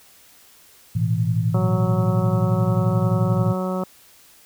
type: chord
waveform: sine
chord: A suspended second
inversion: none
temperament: equal with one note detuned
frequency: 110 / 121.42 / 164.81 Hz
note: A2 / B2 / E3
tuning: 0 / -29 / 0 cents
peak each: -21 / -23 / -23 dBFS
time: 0.95-3.53 s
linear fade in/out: 10 ms
type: harmonic tone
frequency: 185.2 Hz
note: F#3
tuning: 2 cents sharp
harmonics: 1 / 2 / 3 / 4 / 5 / 6 / 7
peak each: -24 / -30 / -28 / -35 / -36 / -36 / -34 dBFS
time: 1.54-3.84 s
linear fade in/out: 5 ms
effects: white hiss -51 dBFS RMS until 4.45 s